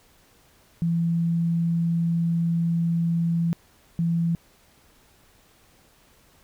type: tone bursts at uneven times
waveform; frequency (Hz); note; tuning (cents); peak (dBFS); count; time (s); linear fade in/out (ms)
sine; 168; E3; +33; -20; 2; 0.82-3.53 / 3.99-4.35; 0
effects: pink hiss -58 dBFS RMS until 6.43 s